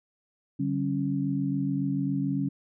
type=tone cluster; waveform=sine; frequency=143.8 / 190.9 / 274.8 Hz; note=D3 / G3 / C#4; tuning=-36 / -46 / -15 cents; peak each=-30 / -31 / -28 dBFS; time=0.59-2.49 s; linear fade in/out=10 ms; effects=none